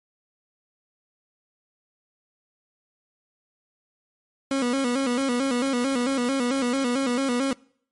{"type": "tone with vibrato", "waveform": "30% pulse", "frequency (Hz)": 257.3, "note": "C4", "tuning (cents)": -29, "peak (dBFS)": -19, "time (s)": [4.51, 7.53], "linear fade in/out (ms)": 2, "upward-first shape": "square", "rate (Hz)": 4.5, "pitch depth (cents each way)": 97, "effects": ["noise-tail reverb RT60 0.6 s tail -25 dB re dry", "MP3 48 kbps"]}